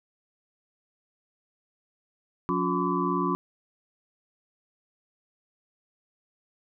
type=tone cluster; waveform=sine; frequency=179.4 / 279.6 / 356.3 / 1013 / 1149 Hz; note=F3 / C#4 / F4 / B5 / D6; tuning=+47 / +15 / +35 / +44 / -38 cents; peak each=-30 dBFS; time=2.49-3.35 s; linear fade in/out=0 ms; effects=none